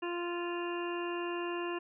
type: harmonic tone with a mistuned harmonic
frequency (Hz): 347.6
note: F4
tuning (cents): -8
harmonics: 1 / 2 / 3 / 4 / 5 / 7 / 8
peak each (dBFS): -35 / -45 / -41 / -49 / -46 / -50 / -45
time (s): 0.02-1.79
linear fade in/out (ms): 10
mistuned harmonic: 7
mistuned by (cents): +24
effects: none